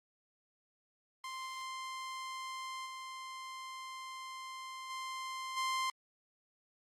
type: tone with level steps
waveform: sawtooth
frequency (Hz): 1046.5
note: C6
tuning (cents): 0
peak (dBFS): -37 / -40 / -36 / -29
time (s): 1.24-5.9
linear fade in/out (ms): 2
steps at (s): 2.85 / 4.89 / 5.56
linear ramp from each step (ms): 20
effects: low-pass 9000 Hz 12 dB/octave + Opus 32 kbps